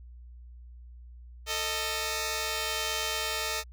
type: tone pair together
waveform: 5% pulse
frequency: 444.6 / 622.3 Hz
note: A4 / D#5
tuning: +18 / 0 cents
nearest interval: tritone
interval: 582 cents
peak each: -21 dBFS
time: 1.46-3.64 s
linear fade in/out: 50 ms
effects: added 60 Hz sine -45 dBFS peak until 3.72 s